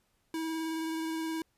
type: tone with vibrato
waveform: square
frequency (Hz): 322.5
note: E4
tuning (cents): -38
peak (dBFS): -33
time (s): 0.34-1.42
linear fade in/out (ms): 2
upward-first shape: square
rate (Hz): 19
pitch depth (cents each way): 12
effects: pink hiss -74 dBFS RMS until 1.57 s + resampled to 32000 Hz